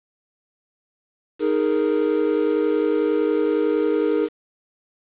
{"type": "chord", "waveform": "triangle", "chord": "D# suspended fourth", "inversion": "none", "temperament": "equal", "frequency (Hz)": [311.1, 415.3, 466.2], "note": ["D#4", "G#4", "A#4"], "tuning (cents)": [0, 0, 0], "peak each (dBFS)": -20, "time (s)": [1.39, 4.29], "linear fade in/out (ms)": 50, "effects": ["resampled to 8000 Hz", "7-bit"]}